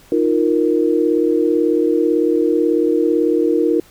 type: chord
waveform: sine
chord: Eb suspended second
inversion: none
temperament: equal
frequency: 311.1 / 349.2 / 466.2 Hz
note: Eb4 / F4 / Bb4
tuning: 0 / 0 / 0 cents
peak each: -17 dBFS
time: 0.12-3.8 s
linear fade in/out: 2 ms
effects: pink hiss -48 dBFS RMS until 3.9 s